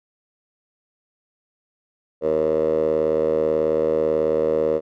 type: tone with band-pass filter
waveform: 10% pulse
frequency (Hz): 78.3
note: D#2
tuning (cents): +11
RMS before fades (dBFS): -20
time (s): 2.21-4.81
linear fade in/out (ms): 50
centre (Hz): 510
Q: 7.1
effects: none